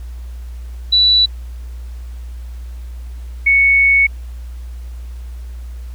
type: tone pair in turn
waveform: sine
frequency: 3951 / 2217 Hz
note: B7 / C#7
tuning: 0 / 0 cents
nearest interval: minor seventh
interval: 1000 cents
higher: first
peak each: -8 dBFS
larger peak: neither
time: 0.92-1.26 / 3.46-4.07 s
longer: second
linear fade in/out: 10 ms
effects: added 60 Hz sine -26 dBFS peak until 5.94 s + pink hiss -49 dBFS RMS until 5.94 s